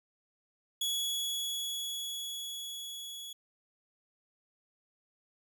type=tone with level ramp; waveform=sawtooth; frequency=3370 Hz; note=G#7; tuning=25 cents sharp; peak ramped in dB=-27 to -39 dBFS; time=0.81-3.33 s; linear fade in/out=5 ms; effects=none